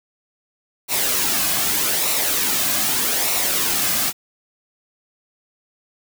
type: noise with flanger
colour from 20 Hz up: white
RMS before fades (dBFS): -20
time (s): 0.88-4.13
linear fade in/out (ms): 50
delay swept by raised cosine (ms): 0.61 to 2.21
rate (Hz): 0.82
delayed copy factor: -0.5
effects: none